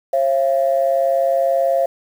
sine tone pair together, 540 / 680.4 Hz, C#5 / F5, -45 / -45 cents, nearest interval major third, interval 400 cents, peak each -16 dBFS, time 0.13-1.86 s, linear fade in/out 5 ms, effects tanh soft clip ceiling -6 dBFS + 7-bit

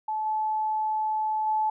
sine tone with level steps, 865 Hz, A5, 30 cents flat, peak -26 / -24 / -22 dBFS, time 0.08-1.7 s, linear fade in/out 5 ms, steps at 0.25 / 1.46 s, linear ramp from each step 20 ms, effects none

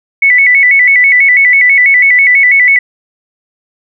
sine tone with vibrato, 2093 Hz, C7, in tune, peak -3 dBFS, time 0.22-2.79 s, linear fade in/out 5 ms, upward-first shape square, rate 6.1 Hz, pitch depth 92 cents each way, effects none

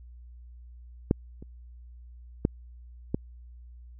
clicks, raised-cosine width 3 ms, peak -8 / -30 / -9 / -13 dBFS, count 4, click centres 1.111 / 1.425 / 2.451 / 3.145 s, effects added 60 Hz sine -45 dBFS peak until 3.99 s

